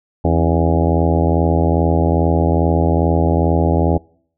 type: harmonic tone with a mistuned harmonic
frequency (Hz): 82.41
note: E2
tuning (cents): 0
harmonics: 1 / 2 / 3 / 4 / 5 / 6 / 7 / 8 / 9 / 10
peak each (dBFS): -16 / -19 / -21 / -22 / -23 / -24 / -24 / -25 / -26 / -26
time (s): 0.24-3.98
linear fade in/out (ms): 10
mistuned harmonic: 3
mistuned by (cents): +98
effects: noise-tail reverb RT60 0.6 s tail -26 dB re dry